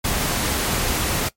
pink noise, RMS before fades -22 dBFS, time 0.04-1.29 s, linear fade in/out 10 ms, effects noise-tail reverb RT60 0.1 s tail -19 dB re dry + MP3 64 kbps

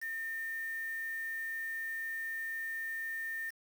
sine tone with quantisation, 1814 Hz, A#6, 48 cents flat, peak -36 dBFS, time 0.01-3.51 s, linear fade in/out 20 ms, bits 8, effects none

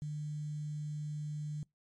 sine tone with quantisation, 150 Hz, D3, 37 cents sharp, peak -36 dBFS, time 0.02-1.63 s, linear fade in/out 0 ms, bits 10, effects noise-tail reverb RT60 0.2 s tail -25 dB re dry + MP3 48 kbps

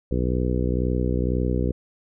harmonic tone, 62 Hz, B1, 7 cents sharp, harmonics 1 / 2 / 3 / 4 / 5 / 6 / 7 / 8, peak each -24 / -27 / -29 / -30 / -31 / -32 / -32 / -33 dBFS, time 0.11-1.72 s, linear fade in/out 5 ms, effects none

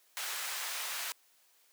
pink high-pass noise, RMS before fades -38 dBFS, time 0.17-1.12 s, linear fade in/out 0 ms, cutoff 1200 Hz, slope 12 dB/octave, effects white hiss -67 dBFS RMS until 1.72 s + high-pass 400 Hz 12 dB/octave

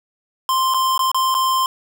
square tone with dropouts, 1046.5 Hz, C6, in tune, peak -16 dBFS, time 0.49-1.66 s, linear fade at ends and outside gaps 1 ms, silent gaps 0.739-0.744 / 0.978-0.992 / 1.116-1.145 / 1.343-1.349 s, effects 9-bit

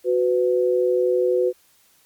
sine tone pair together, 368.4 / 500.4 Hz, F#4 / B4, -7 / +23 cents, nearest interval perfect fourth, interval 530 cents, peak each -19 dBFS, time 0.04-1.53 s, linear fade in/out 50 ms, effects white hiss -58 dBFS RMS until 2.05 s + MP3 96 kbps

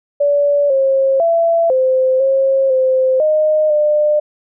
sine tone with pitch steps, 575 / 538 / 670 / 519 / 538 / 520 / 616 / 600 Hz, D5 / C5 / E5 / C5 / C5 / C5 / D#5 / D5, -37 / +48 / +28 / -14 / +48 / -11 / -17 / +37 cents, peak -10 dBFS, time 0.2-4.2 s, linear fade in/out 10 ms, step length 500 ms, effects none

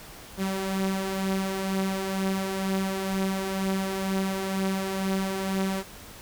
sawtooth beating tone pair, 190.4 / 192.5 Hz, F#3 / G3, +50 / -31 cents, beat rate 2.1 Hz, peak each -29 / -23 dBFS, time 0.37-5.84 s, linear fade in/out 50 ms, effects pink hiss -45 dBFS RMS until 6.21 s

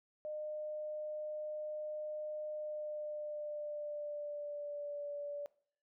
sine tone with pitch glide, 608 to 578.9 Hz, D#5 to D5, -40 to -25 cents, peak -39 dBFS, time 0.25-5.46 s, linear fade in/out 0 ms, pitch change -85 cents, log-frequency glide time 2.5-5.11 s, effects noise-tail reverb RT60 0.5 s tail -20 dB re dry

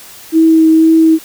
sine tone with vibrato, 321.3 Hz, E4, 44 cents flat, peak -4 dBFS, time 0.32-1.19 s, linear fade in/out 50 ms, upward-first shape triangle, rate 2 Hz, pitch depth 14 cents each way, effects white hiss -35 dBFS RMS until 1.24 s

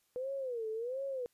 sine tone with vibrato, 490 Hz, B4, 14 cents flat, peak -35 dBFS, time 0.16-1.26 s, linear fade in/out 0 ms, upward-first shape sine, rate 1.4 Hz, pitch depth 200 cents each way, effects white hiss -75 dBFS RMS until 1.33 s + resampled to 32000 Hz

